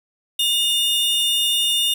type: tone pair together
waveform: 45% pulse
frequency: 2856 / 3598 Hz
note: F7 / A7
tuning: +38 / +38 cents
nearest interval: major third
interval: 400 cents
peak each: -20 dBFS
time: 0.39-1.94 s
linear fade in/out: 5 ms
effects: none